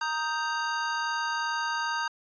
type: chord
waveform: square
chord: Eb major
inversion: second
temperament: equal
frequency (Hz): 932.3 / 1244.5 / 1568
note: Bb5 / Eb6 / G6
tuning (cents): 0 / 0 / 0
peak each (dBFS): -32 / -35 / -32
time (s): 0.01-2.08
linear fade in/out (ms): 5
effects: resampled to 16000 Hz